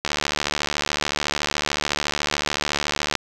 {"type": "click train", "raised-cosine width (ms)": 0.2, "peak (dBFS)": -4, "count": 230, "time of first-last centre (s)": [0.05, 3.153], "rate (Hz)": 73.8, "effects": []}